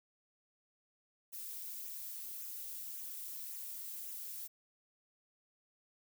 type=noise with flanger; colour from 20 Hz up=violet; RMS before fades=-45 dBFS; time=1.32-4.48 s; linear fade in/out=20 ms; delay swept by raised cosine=0.21 to 4.61 ms; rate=1.8 Hz; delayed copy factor=-0.55; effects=none